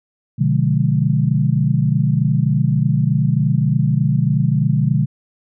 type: chord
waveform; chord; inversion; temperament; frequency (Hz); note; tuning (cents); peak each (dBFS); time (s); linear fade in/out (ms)
sine; B diminished seventh; none; equal; 123.47 / 146.83 / 174.61 / 207.7; B2 / D3 / F3 / Ab3; 0 / 0 / 0 / 0; -18 / -16 / -21 / -22; 0.38-5.06; 20
effects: none